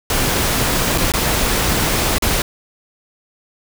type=noise with dropouts; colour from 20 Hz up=pink; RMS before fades=-17 dBFS; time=0.1-2.42 s; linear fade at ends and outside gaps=2 ms; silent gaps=0.977-0.981 / 1.12-1.137 / 2.184-2.222 s; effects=none